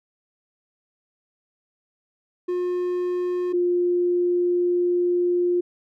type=tone pair in turn; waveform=triangle / sine; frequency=358 / 353.3 Hz; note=F4 / F4; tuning=+43 / +20 cents; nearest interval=unison; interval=23 cents; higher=first; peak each=-20 / -18 dBFS; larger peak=second; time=2.48-3.53 / 3.53-5.61 s; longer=second; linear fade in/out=10 ms; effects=none